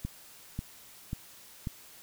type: click train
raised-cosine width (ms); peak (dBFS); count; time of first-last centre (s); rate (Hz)
5; -21; 4; 0.05-1.672; 1.85
effects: white hiss -53 dBFS RMS until 2.02 s